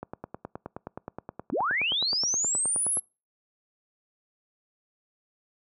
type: click train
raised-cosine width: 1 ms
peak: -21 dBFS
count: 29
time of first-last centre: 0.03-2.971 s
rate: 9.52 Hz
type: linear sweep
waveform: sine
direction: up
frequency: 175.4 to 11175 Hz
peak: -24 dBFS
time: 1.52-3 s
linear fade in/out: 10 ms
effects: noise-tail reverb RT60 0.3 s tail -26 dB re dry + high-pass 100 Hz 12 dB/octave